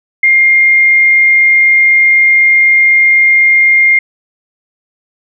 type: tone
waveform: sine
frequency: 2118 Hz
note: C7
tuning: 21 cents sharp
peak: -4 dBFS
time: 0.23-3.99 s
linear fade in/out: 5 ms
effects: none